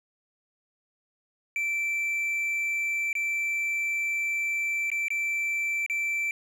triangle tone with dropouts, 2335 Hz, D7, 11 cents flat, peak -24 dBFS, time 1.56-6.31 s, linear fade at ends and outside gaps 1 ms, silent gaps 3.129-3.152 / 4.902-4.916 / 5.083-5.104 / 5.863-5.898 s, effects none

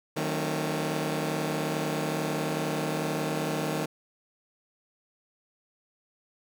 15% pulse chord, D# diminished seventh, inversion none, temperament just, 155.56 / 186.68 / 224 / 268.8 Hz, D#3 / F#3 / A3 / C4, 0 / +16 / +31 / +47 cents, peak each -24 / -30 / -29 / -29 dBFS, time 0.16-3.86 s, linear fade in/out 10 ms, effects none

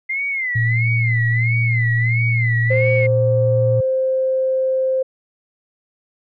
sine tone with vibrato, 2076 Hz, C7, 14 cents flat, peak -19 dBFS, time 0.09-3.07 s, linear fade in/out 10 ms, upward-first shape sine, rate 1.5 Hz, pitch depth 140 cents each way
sine tone with pitch glide, 115.5 to 116.17 Hz, A#2 to A#2, -16 to -6 cents, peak -15 dBFS, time 0.55-3.81 s, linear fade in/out 10 ms, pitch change +10 cents, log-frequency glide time 1.02-1.63 s
sine tone, 523.3 Hz, C5, in tune, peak -15 dBFS, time 2.7-5.03 s, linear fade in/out 10 ms
effects tanh soft clip ceiling -3 dBFS

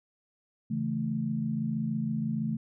sine chord, A major, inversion first, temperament equal, 138.59 / 164.81 / 220 Hz, C#3 / E3 / A3, 0 / 0 / 0 cents, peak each -34 / -34 / -30 dBFS, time 0.7-2.57 s, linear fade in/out 10 ms, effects none

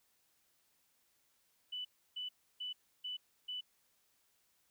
sine tone bursts, 2984 Hz, F#7, 14 cents sharp, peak -39 dBFS, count 5, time 1.72-3.61 s, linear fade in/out 10 ms, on 130 ms, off 310 ms, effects white hiss -75 dBFS RMS until 4.7 s

